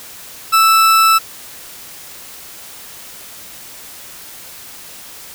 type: tone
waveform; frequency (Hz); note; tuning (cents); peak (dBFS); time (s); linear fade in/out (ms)
40% pulse; 1318.5; E6; 0; -7; 0.52-1.19; 20
effects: white hiss -35 dBFS RMS until 5.34 s